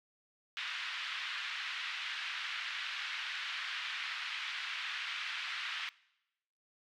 white band-pass noise, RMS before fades -40 dBFS, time 0.57-5.89 s, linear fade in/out 0 ms, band 1300 to 3400 Hz, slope 24 dB/octave, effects noise-tail reverb RT60 0.9 s tail -22 dB re dry

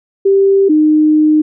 sine tone pair in turn, 392 / 306.7 Hz, G4 / D#4, 0 / -25 cents, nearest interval major third, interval 425 cents, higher first, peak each -6 dBFS, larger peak neither, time 0.25-0.69 / 0.69-1.42 s, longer second, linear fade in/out 10 ms, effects none

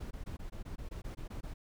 brown noise bursts, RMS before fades -42 dBFS, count 12, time 0-1.54 s, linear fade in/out 10 ms, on 110 ms, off 20 ms, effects none

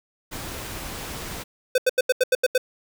pink noise, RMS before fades -34 dBFS, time 0.31-1.44 s, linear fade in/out 20 ms
square tone bursts, 509 Hz, C5, 48 cents flat, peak -16 dBFS, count 8, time 1.75-2.579 s, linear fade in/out 5 ms, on 31 ms, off 83 ms
effects none

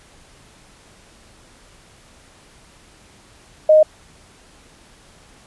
sine tone, 620 Hz, D#5, 6 cents flat, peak -7 dBFS, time 3.69-3.83 s, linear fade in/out 5 ms, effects pink hiss -49 dBFS RMS until 5.46 s + resampled to 24000 Hz

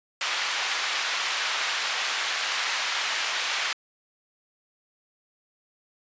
white band-pass noise, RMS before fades -28 dBFS, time 0.21-3.73 s, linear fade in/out 2 ms, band 1000 to 3500 Hz, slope 12 dB/octave, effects resampled to 16000 Hz

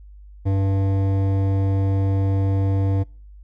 triangle tone with hard clipping, 97.3 Hz, G2, 12 cents flat, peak -19 dBFS, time 0.45-3.04 s, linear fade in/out 20 ms, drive 17 dB, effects noise-tail reverb RT60 0.4 s tail -25 dB re dry + added 50 Hz sine -40 dBFS peak until 3.43 s

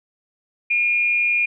sine tone with frequency modulation, 2420 Hz, D#7, 49 cents flat, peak -16 dBFS, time 0.7-1.46 s, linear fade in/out 10 ms, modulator 229 Hz, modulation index 0.28, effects none

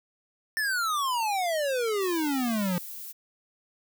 square exponential sweep, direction down, 1801 to 172.3 Hz, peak -26 dBFS, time 0.57-2.78 s, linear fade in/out 0 ms
violet noise, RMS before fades -40 dBFS, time 2-3.13 s, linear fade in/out 20 ms
effects none

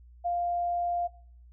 sine tone, 698.5 Hz, F5, in tune, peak -26 dBFS, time 0.24-1.08 s, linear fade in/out 20 ms, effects noise-tail reverb RT60 0.5 s tail -19 dB re dry + added 60 Hz sine -50 dBFS peak until 1.52 s

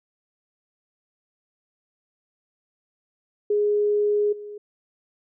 sine tone with level steps, 415.3 Hz, G#4, in tune, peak -18 / -34 dBFS, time 3.5-4.58 s, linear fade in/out 5 ms, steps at 4.32 s, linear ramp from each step 10 ms, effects none

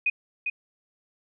sine tone with echo, 2489 Hz, D#7, in tune, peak -20 dBFS, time 0.06-0.1 s, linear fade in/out 5 ms, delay 400 ms, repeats 1, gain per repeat -5 dB, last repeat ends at 0.5 s, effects none

